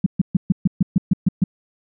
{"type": "tone bursts", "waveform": "sine", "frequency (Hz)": 185, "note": "F#3", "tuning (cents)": 0, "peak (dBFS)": -10, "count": 10, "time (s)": [0.04, 1.44], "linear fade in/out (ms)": 5, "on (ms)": 23, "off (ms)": 130, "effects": []}